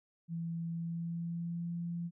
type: tone with pitch glide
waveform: sine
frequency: 167 to 171 Hz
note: E3 to F3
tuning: +23 to -36 cents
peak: -35 dBFS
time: 0.28-2.11 s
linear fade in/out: 50 ms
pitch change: +41 cents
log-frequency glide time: 0.71-1.73 s
effects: none